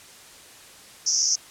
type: band-pass noise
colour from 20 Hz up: pink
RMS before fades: -22 dBFS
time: 1.06-1.36 s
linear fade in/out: 10 ms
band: 5300 to 6400 Hz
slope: 96 dB/octave
effects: white hiss -47 dBFS RMS until 1.5 s + low-pass 10000 Hz 12 dB/octave